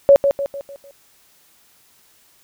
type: tone with echo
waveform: sine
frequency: 559 Hz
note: C#5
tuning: 14 cents sharp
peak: -5 dBFS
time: 0.09-0.16 s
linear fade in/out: 0 ms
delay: 150 ms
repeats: 5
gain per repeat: -7 dB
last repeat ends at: 0.91 s
effects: white hiss -55 dBFS RMS until 2.43 s